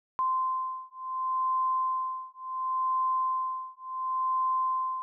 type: beating tone pair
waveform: sine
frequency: 1038 / 1038.7 Hz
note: C6 / C6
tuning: -14 / -13 cents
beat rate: 0.7 Hz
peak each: -30 dBFS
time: 0.19-5.02 s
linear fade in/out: 0 ms
effects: none